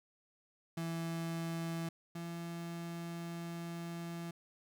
35% pulse tone pair in turn, 165.9 / 169.29 Hz, E3 / E3, +11 / +46 cents, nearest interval unison, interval 35 cents, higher second, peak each -35 / -39 dBFS, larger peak first, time 0.77-1.89 / 2.15-4.31 s, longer second, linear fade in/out 5 ms, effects none

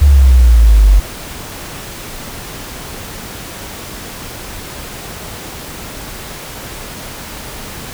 sine exponential sweep, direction down, 73.42 to 46.82 Hz, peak -3 dBFS, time 0.01-1 s, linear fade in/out 10 ms, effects pink hiss -28 dBFS RMS until 7.93 s

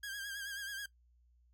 sawtooth tone with vibrato, 1618 Hz, G#6, 46 cents flat, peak -37 dBFS, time 0.03-0.86 s, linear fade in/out 5 ms, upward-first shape sine, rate 9.3 Hz, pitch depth 54 cents each way, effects noise-tail reverb RT60 0.1 s tail -17 dB re dry + added 60 Hz sine -65 dBFS peak until 1.53 s

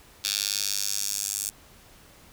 10% pulse tone with high-pass filter sweep, 100.9 Hz, G#2, 49 cents flat, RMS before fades -29 dBFS, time 0.24-1.5 s, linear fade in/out 5 ms, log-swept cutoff 4100 to 7700 Hz, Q 1.8, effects pink hiss -53 dBFS RMS until 2.32 s

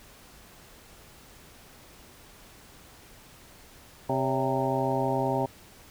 harmonic tone with a mistuned harmonic, 131.6 Hz, C3, 10 cents sharp, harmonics 1 / 2 / 3 / 4 / 5 / 6 / 7, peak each -32 / -32 / -32 / -32 / -32 / -32 / -32 dBFS, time 4.09-5.46 s, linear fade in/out 5 ms, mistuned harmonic 4, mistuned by +96 cents, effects pink hiss -52 dBFS RMS until 5.9 s

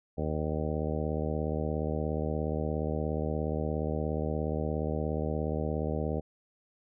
harmonic tone, 77 Hz, D#2, 17 cents flat, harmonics 1 / 2 / 3 / 4 / 5 / 6 / 7 / 8 / 10, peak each -34 / -35 / -37 / -40 / -40 / -37 / -39 / -40 / -44 dBFS, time 0.17-6.21 s, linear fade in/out 20 ms, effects none

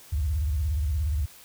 sine tone with vibrato, 74.3 Hz, D2, 21 cents sharp, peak -23 dBFS, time 0.12-1.26 s, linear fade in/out 10 ms, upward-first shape square, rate 17 Hz, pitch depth 200 cents each way, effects white hiss -50 dBFS RMS until 1.44 s

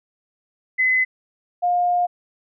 sine tone pair in turn, 2029 / 709.7 Hz, B6 / F5, +46 / +28 cents, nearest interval octave + tritone, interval 1818 cents, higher first, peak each -15 / -16 dBFS, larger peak first, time 0.78-1.05 / 1.62-2.07 s, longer second, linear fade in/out 20 ms, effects none

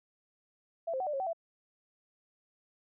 sine tone with pitch steps, 667 / 525 / 749 / 596 / 545 / 761 / 667 Hz, E5 / C5 / F#5 / D5 / C#5 / F#5 / E5, +20 / +6 / +21 / +25 / -29 / +48 / +20 cents, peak -31 dBFS, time 0.87-1.332 s, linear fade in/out 10 ms, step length 66 ms, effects none

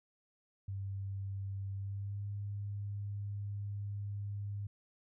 sine tone with pitch glide, 98 to 101.51 Hz, G2 to G#2, 0 to -39 cents, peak -37 dBFS, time 0.68-4.67 s, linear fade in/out 5 ms, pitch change +61 cents, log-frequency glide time 1.75-2.24 s, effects none

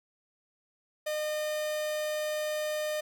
45% pulse tone, 609 Hz, D#5, 37 cents flat, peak -30 dBFS, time 1.06-3.01 s, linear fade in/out 10 ms, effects none

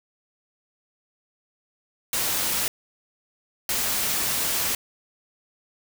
white noise bursts at uneven times, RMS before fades -25 dBFS, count 2, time 2.13-2.68 / 3.69-4.75 s, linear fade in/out 2 ms, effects none

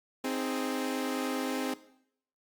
sawtooth chord, Ab major, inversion first, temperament equal, 261.6 / 311.1 / 415.3 Hz, C4 / Eb4 / Ab4, 0 / 0 / 0 cents, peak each -28 / -34 / -34 dBFS, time 0.24-1.74 s, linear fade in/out 5 ms, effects noise-tail reverb RT60 0.7 s tail -17 dB re dry + Opus 48 kbps

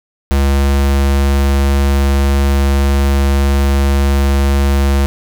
square tone, 69.3 Hz, C#2, in tune, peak -10 dBFS, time 0.31-5.06 s, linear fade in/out 0 ms, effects none

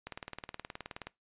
click train, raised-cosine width 0.3 ms, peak -24 dBFS, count 20, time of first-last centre 0.07-1.07 s, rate 19 Hz, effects noise-tail reverb RT60 0.2 s tail -21 dB re dry + resampled to 8000 Hz

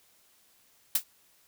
blue noise with exponential decay, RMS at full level -19 dBFS, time 0.95-1.04 s, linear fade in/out 5 ms, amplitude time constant 19 ms, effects white hiss -64 dBFS RMS until 1.47 s

